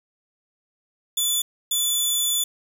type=tone pair in turn; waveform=15% pulse; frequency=3475 / 3475 Hz; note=A7 / A7; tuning=-22 / -22 cents; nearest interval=unison; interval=0 cents; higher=neither; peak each=-13 dBFS; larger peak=neither; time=1.17-1.42 / 1.71-2.44 s; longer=second; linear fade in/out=5 ms; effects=7-bit